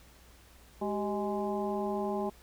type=harmonic tone with a mistuned harmonic; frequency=207.7 Hz; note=G#3; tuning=in tune; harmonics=1 / 2 / 3 / 4 / 5; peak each=-35 / -34 / -38 / -37 / -43 dBFS; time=0.81-2.3 s; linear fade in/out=10 ms; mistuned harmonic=2; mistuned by=-110 cents; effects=added 60 Hz sine -58 dBFS peak until 2.42 s + pink hiss -59 dBFS RMS until 2.42 s